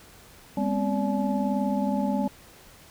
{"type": "tone cluster", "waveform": "sine", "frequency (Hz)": [203.1, 246.2, 265.2, 575, 856], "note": ["G#3", "B3", "C4", "D5", "A5"], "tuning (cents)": [-38, -5, 23, -37, -48], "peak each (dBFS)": [-26, -32, -29, -32, -32], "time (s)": [0.57, 2.28], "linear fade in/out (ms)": 5, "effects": ["pink hiss -51 dBFS RMS until 2.9 s"]}